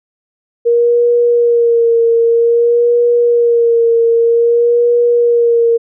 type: tone with vibrato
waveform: sine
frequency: 470 Hz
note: A#4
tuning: 14 cents sharp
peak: -7 dBFS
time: 0.65-5.78 s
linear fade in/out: 20 ms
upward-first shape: sine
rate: 0.52 Hz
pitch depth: 30 cents each way
effects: none